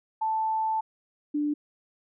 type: tone pair in turn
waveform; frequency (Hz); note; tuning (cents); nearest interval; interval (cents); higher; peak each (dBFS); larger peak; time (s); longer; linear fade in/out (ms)
sine; 880 / 295.1; A5 / D4; 0 / +8; octave + perfect fifth; 1892; first; -24; neither; 0.21-0.81 / 1.34-1.54; first; 10
effects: none